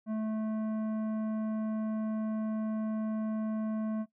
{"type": "tone with tanh clipping", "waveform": "sine", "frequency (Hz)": 217.8, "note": "A3", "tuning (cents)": -17, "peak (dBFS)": -32, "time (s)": [0.06, 4.06], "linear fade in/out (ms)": 50, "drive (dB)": 11, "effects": ["noise-tail reverb RT60 0.1 s tail -18 dB re dry"]}